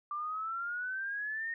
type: exponential sweep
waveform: sine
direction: up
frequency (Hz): 1174.7 to 1859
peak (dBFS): -34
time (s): 0.11-1.54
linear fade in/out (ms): 2
effects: none